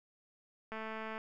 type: click train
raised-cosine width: 0.5 ms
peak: -28 dBFS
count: 102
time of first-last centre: 0.72-1.179 s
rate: 220 Hz
effects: none